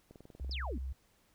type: click train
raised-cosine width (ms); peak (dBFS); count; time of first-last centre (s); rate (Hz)
2; -39; 9; 0.11-0.495; 20.8
type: tone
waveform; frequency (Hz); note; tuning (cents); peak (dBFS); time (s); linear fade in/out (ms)
sine; 65.7; C2; +8; -36; 0.4-0.93; 10
type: exponential sweep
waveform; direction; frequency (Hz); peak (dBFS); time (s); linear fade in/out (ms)
sine; down; 5440 to 200.9; -39; 0.51-0.78; 2
effects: pink hiss -70 dBFS RMS until 1.34 s